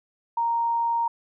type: tone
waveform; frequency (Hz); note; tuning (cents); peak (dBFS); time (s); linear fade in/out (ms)
sine; 931; A#5; -2; -21; 0.37-1.08; 5
effects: none